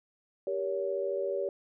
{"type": "chord", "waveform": "sine", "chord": "G diminished", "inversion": "none", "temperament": "just", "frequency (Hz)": [392, 470.4, 564.5], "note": ["G4", "Bb4", "Db5"], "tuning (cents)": [0, 16, 31], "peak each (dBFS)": [-33, -37, -32], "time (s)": [0.47, 1.49], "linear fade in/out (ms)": 2, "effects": []}